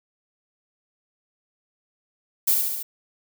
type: noise with echo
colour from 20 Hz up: violet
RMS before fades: -19 dBFS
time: 2.47-2.55 s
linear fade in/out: 10 ms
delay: 70 ms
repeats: 4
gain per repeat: -3 dB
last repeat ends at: 2.83 s
effects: none